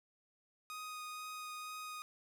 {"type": "tone with vibrato", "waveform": "sawtooth", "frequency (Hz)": 1244.5, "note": "D#6", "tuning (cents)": 0, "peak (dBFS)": -40, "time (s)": [0.7, 2.02], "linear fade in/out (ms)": 0, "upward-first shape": "sine", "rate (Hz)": 2.1, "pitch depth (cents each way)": 8, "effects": []}